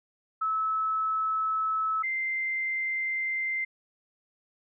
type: tone pair in turn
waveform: sine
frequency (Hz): 1300 / 2085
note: E6 / C7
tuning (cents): -24 / -7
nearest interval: minor sixth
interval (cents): 817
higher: second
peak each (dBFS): -25 / -27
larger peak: first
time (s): 0.41-2.03 / 2.03-3.65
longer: neither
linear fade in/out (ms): 10
effects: none